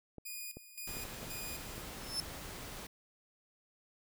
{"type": "clicks", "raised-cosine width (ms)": 2, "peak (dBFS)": -33, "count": 6, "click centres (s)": [0.183, 0.57, 0.969, 1.053, 1.23, 1.78]}
{"type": "tone with tremolo", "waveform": "5% pulse", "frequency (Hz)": 2461, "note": "D#7", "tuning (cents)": -20, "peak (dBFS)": -32, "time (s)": [0.25, 1.83], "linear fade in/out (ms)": 10, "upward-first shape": "square", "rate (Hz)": 1.9, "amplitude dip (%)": 75}
{"type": "noise", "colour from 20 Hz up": "pink", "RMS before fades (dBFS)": -46, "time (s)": [0.87, 2.87], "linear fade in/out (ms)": 5}
{"type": "tone with exponential growth", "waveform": "35% pulse", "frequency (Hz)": 5274, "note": "E8", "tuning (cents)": 0, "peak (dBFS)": -28, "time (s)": [1.95, 2.2], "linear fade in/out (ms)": 0, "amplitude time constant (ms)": 54}
{"effects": []}